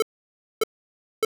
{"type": "tone bursts", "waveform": "square", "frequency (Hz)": 440, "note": "A4", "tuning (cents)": 0, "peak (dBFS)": -18, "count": 3, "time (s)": [0, 1.249], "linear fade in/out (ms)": 2, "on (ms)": 23, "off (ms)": 590, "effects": []}